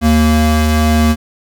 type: tone pair together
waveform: square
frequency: 77.05 / 230.4 Hz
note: D#2 / A#3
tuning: -16 / -20 cents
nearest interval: octave + perfect fifth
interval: 1896 cents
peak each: -12 dBFS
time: 0.01-1.16 s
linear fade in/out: 50 ms
effects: none